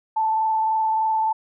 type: tone with frequency modulation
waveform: sine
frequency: 880 Hz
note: A5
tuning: in tune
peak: -18 dBFS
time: 0.16-1.33 s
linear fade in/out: 10 ms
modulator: 23.3 Hz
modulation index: 0.46
effects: none